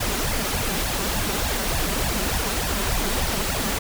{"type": "noise with flanger", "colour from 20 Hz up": "pink", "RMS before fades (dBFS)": -24, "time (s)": [0, 3.79], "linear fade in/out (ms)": 10, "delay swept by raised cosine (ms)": [1.1, 5.2], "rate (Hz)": 3.4, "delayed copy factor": 0.9, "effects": []}